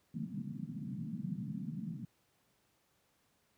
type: band-pass noise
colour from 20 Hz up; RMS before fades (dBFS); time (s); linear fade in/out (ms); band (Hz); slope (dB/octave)
pink; -41; 0.14-2.05; 5; 140 to 240; 48
effects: pink hiss -74 dBFS RMS until 3.57 s + high-pass 80 Hz 12 dB/octave